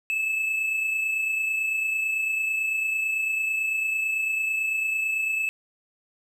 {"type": "tone pair together", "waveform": "triangle", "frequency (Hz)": [2610, 2639], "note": ["E7", "E7"], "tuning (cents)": [-18, 1], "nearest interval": "unison", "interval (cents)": 19, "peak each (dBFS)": [-22, -34], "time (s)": [0.1, 5.49], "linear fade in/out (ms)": 0, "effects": []}